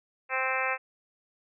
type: harmonic tone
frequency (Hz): 261.4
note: C4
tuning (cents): -1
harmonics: 2 / 3 / 4 / 5 / 6 / 7 / 8 / 9 / 10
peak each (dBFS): -35 / -35 / -35 / -35 / -35 / -35 / -35 / -35 / -35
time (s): 0.29-0.78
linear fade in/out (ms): 50
effects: none